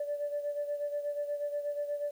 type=beating tone pair; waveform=sine; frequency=581 / 589.3 Hz; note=D5 / D5; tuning=-19 / +6 cents; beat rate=8.3 Hz; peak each=-32 / -38 dBFS; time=0-2.11 s; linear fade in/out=5 ms; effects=tanh soft clip ceiling -26 dBFS + 10-bit